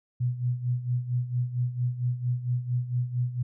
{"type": "tone with tremolo", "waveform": "sine", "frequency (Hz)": 123.47, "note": "B2", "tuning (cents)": 0, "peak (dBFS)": -22, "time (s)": [0.2, 3.43], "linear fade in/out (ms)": 10, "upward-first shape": "sine", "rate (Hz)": 4.4, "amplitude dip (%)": 75, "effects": []}